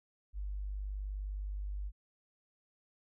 sine tone, 49.68 Hz, G1, 24 cents sharp, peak -36 dBFS, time 0.33-1.92 s, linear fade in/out 50 ms, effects none

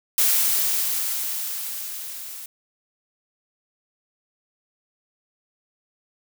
blue noise with level ramp, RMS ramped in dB -18 to -37 dBFS, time 0.18-2.46 s, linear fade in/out 2 ms, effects none

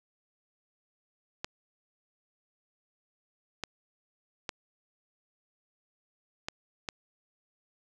clicks, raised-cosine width 0.2 ms, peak -16 dBFS, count 5, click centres 1.445 / 3.637 / 4.492 / 6.485 / 6.888 s, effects none

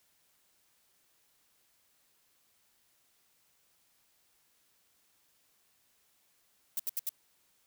violet noise bursts, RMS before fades -33 dBFS, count 4, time 6.77-7.092 s, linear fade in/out 2 ms, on 25 ms, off 74 ms, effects white hiss -71 dBFS RMS until 7.66 s

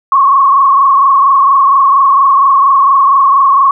sine tone with frequency modulation, 1096 Hz, C#6, 20 cents flat, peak -4 dBFS, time 0.12-3.71 s, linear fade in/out 2 ms, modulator 24.3 Hz, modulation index 1.8, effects none

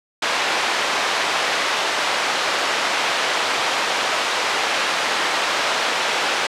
pink band-pass noise, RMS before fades -21 dBFS, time 0.22-6.47 s, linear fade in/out 5 ms, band 670 to 4400 Hz, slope 12 dB/octave, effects low-pass 11000 Hz 12 dB/octave

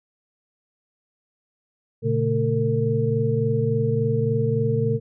sine tone cluster, 117.7 / 141.2 / 222.1 / 454.9 Hz, A#2 / C#3 / A3 / A#4, +17 / +32 / +16 / -42 cents, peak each -23 / -25 / -28 / -23 dBFS, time 2.02-5 s, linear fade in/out 50 ms, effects none

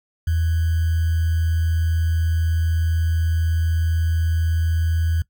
sine tone with sample-and-hold, 82 Hz, E2, 9 cents flat, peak -17 dBFS, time 0.27-5.22 s, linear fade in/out 5 ms, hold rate 1575 Hz, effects noise-tail reverb RT60 0.1 s tail -20 dB re dry

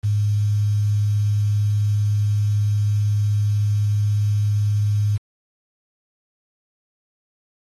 sine tone with quantisation, 103.83 Hz, G#2, in tune, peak -16 dBFS, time 0.03-5.18 s, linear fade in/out 20 ms, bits 7, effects AAC 32 kbps

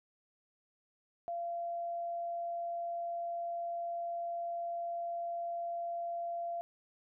sine tone, 686 Hz, F5, 31 cents flat, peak -35 dBFS, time 1.28-6.61 s, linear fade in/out 0 ms, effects none

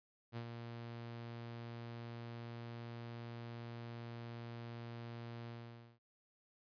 sawtooth tone with ADSR envelope, 117.4 Hz, A#2, 13 cents sharp, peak -37 dBFS, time 0.32-5.99 s, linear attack 48 ms, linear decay 75 ms, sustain -5 dB, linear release 510 ms, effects resampled to 11025 Hz

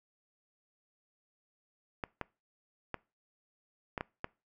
clicks, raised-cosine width 0.5 ms, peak -20 dBFS, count 6, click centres 2.038 / 2.213 / 2.943 / 3.978 / 4.009 / 4.244 s, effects noise-tail reverb RT60 0.3 s tail -23 dB re dry

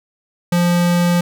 square tone, 174.61 Hz, F3, in tune, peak -13 dBFS, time 0.52-1.21 s, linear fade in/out 5 ms, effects none

